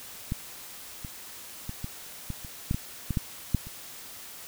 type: clicks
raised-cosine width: 5 ms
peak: -16 / -25 / -22 / -21 / -20 / -29 / -14 / -16 / -16 / -13 / -10 / -29 dBFS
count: 12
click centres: 0.321 / 1.048 / 1.694 / 1.844 / 2.303 / 2.448 / 2.711 / 2.745 / 3.107 / 3.172 / 3.547 / 3.67 s
effects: white hiss -44 dBFS RMS until 4.47 s